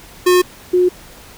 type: tone pair in turn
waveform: square / sine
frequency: 360.9 / 360.9 Hz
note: F#4 / F#4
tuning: -43 / -43 cents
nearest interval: unison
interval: 0 cents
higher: neither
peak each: -9 dBFS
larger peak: neither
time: 0.26-0.42 / 0.73-0.89 s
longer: neither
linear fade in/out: 10 ms
effects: pink hiss -40 dBFS RMS until 1.37 s